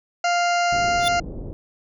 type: harmonic tone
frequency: 698.5 Hz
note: F5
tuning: in tune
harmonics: 1 / 2 / 3 / 4 / 6 / 7 / 8 / 9 / 10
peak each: -19 / -25 / -29 / -31 / -35 / -36 / -37 / -38 / -39 dBFS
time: 0.24-1.2 s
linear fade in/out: 5 ms
type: low-pass noise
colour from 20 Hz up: pink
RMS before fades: -33 dBFS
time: 0.72-1.53 s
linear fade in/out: 0 ms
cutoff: 520 Hz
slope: 24 dB/octave
type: tone with exponential growth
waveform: square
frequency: 3527 Hz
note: A7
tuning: 3 cents sharp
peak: -17 dBFS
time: 0.99-1.08 s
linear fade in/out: 2 ms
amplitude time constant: 18 ms
effects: none